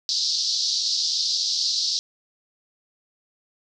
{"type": "band-pass noise", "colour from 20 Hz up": "white", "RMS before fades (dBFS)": -24, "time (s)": [0.09, 1.99], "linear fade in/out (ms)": 0, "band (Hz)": [4000, 5400], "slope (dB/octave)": 48, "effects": []}